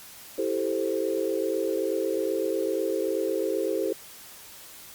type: chord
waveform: sine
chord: A minor seventh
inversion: second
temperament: equal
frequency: 329.6 / 392 / 440 / 523.3 Hz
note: E4 / G4 / A4 / C5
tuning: 0 / 0 / 0 / 0 cents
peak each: -31 / -29 / -30 / -30 dBFS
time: 0.38-3.93 s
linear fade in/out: 5 ms
effects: white hiss -46 dBFS RMS until 4.94 s + Opus 48 kbps